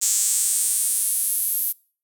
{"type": "tone with high-pass filter sweep", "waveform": "square", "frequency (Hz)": 109.9, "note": "A2", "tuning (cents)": -2, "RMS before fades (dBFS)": -22, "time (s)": [0.01, 1.73], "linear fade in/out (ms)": 20, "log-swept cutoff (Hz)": [7300, 12000], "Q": 4.1, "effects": ["noise-tail reverb RT60 0.4 s tail -24 dB re dry"]}